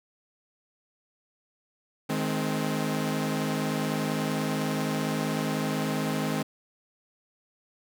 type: chord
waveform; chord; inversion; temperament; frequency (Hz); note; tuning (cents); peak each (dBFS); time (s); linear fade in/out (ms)
sawtooth; Ab major; second; equal with one note detuned; 155.56 / 211.3 / 261.6; Eb3 / Ab3 / C4; 0 / +30 / 0; -27; 2.09-6.43; 10
effects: none